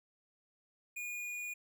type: tone with hard clipping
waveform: triangle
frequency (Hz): 2443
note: D#7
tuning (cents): -32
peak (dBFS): -40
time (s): 0.96-1.54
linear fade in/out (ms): 10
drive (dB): 18
effects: none